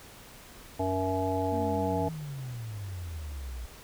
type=harmonic tone; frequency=94.1 Hz; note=F#2; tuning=30 cents sharp; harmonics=1 / 3 / 5 / 7 / 9; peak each=-33 / -33 / -33 / -33 / -33 dBFS; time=0.79-2.09 s; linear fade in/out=10 ms
type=exponential sweep; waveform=sine; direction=down; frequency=239.5 to 57.3 Hz; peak=-35 dBFS; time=1.52-3.66 s; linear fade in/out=5 ms
effects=pink hiss -50 dBFS RMS until 3.83 s